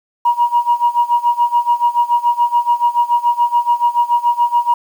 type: tone with tremolo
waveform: sine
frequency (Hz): 955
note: A#5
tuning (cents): +42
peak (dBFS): -7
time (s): 0.25-4.74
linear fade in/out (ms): 5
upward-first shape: sine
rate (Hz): 7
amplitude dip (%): 90
effects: tanh soft clip ceiling -4 dBFS + 7-bit